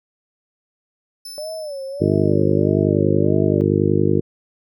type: tone with exponential decay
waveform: sawtooth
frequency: 5274 Hz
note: E8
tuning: in tune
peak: -28 dBFS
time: 1.25-2.86 s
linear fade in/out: 5 ms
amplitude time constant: 350 ms
type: tone with vibrato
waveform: sine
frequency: 587.3 Hz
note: D5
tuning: in tune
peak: -26 dBFS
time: 1.38-3.61 s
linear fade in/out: 0 ms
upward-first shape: sine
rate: 1.6 Hz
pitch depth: 160 cents each way
type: harmonic tone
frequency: 50.6 Hz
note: G#1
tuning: 44 cents flat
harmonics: 2 / 3 / 4 / 5 / 6 / 7 / 8 / 9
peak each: -22 / -21 / -23 / -26 / -22 / -20 / -24 / -23 dBFS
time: 2-4.21 s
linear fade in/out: 20 ms
effects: none